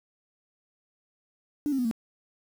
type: tone with pitch steps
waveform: triangle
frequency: 293.7 / 269.3 / 247 / 226.5 Hz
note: D4 / C#4 / B3 / A#3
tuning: 0 / -50 / 0 / -50 cents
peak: -20 dBFS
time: 1.66-1.912 s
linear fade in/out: 0 ms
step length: 63 ms
effects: tanh soft clip ceiling -22 dBFS + 8-bit